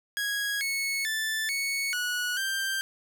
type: tone with pitch steps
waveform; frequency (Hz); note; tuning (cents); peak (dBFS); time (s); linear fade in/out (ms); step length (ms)
sawtooth; 1654 / 2201 / 1760 / 2215 / 1465 / 1576; G#6 / C#7 / A6 / C#7 / F#6 / G6; -8 / -13 / 0 / -2 / -18 / +9; -24; 0.17-2.81; 0; 440
effects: none